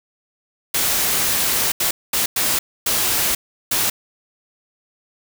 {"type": "noise bursts at uneven times", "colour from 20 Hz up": "white", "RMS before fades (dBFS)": -19, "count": 6, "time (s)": [[0.74, 1.72], [1.8, 1.91], [2.13, 2.26], [2.36, 2.59], [2.86, 3.35], [3.71, 3.9]], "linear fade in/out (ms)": 5, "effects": []}